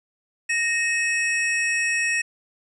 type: tone pair together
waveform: square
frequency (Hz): 1859.4 / 2571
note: A#6 / E7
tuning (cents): -5 / -44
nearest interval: tritone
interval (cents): 561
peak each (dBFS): -24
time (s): 0.49-2.22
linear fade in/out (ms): 10
effects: resampled to 24000 Hz + 9-bit